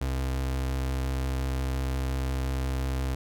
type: tone with vibrato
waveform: 35% pulse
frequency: 65.7 Hz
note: C2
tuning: 8 cents sharp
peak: -25 dBFS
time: 0.01-3.15 s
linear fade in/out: 5 ms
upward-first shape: sine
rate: 5.7 Hz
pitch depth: 12 cents each way
effects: none